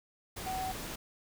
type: tone in noise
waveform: sine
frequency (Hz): 753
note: F#5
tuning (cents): +30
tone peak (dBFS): -34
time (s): 0.46-0.72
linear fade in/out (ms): 10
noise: pink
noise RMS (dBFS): -41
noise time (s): 0.36-0.96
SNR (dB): +4
effects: none